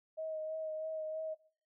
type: tone with vibrato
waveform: sine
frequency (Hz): 630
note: D#5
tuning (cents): +21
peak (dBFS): -37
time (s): 0.17-1.35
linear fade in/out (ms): 20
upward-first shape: sine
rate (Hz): 3.1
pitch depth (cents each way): 19
effects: noise-tail reverb RT60 0.5 s tail -20 dB re dry